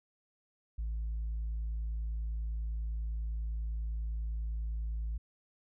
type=tone; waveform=sine; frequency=55 Hz; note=A1; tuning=in tune; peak=-31 dBFS; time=0.78-5.18 s; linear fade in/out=10 ms; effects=tanh soft clip ceiling -31 dBFS